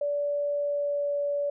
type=tone with pitch glide; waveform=sine; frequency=578 to 574.3 Hz; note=D5 to D5; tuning=-28 to -39 cents; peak=-25 dBFS; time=0.01-1.5 s; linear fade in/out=5 ms; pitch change=-11 cents; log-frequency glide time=0.56-1.16 s; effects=none